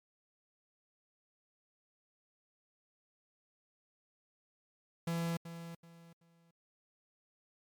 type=tone with echo; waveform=45% pulse; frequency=167.7 Hz; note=E3; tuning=30 cents sharp; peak=-33 dBFS; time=5.07-5.37 s; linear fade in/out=5 ms; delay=380 ms; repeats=3; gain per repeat=-11 dB; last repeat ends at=6.51 s; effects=MP3 96 kbps